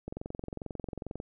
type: click train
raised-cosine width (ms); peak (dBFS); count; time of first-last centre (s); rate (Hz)
2; -24; 26; 0.08-1.201; 22.3
effects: none